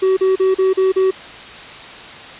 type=tone bursts; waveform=triangle; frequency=378.8 Hz; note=F#4; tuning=41 cents sharp; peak=-9 dBFS; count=6; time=0.02-1.11 s; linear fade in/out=10 ms; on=150 ms; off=38 ms; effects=white hiss -34 dBFS RMS until 2.39 s + resampled to 8000 Hz